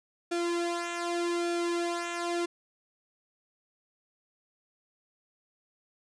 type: tone with flanger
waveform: sawtooth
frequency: 344.5 Hz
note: F4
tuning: 24 cents flat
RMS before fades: -31 dBFS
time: 0.31-2.46 s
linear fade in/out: 10 ms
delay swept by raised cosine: 1 to 2.7 ms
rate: 0.84 Hz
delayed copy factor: -0.75
effects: resampled to 22050 Hz